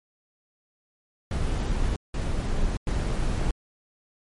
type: noise bursts at uneven times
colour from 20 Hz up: brown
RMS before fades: -25 dBFS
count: 3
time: 1.31-1.96 / 2.14-2.77 / 2.87-3.51 s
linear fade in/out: 2 ms
effects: MP3 48 kbps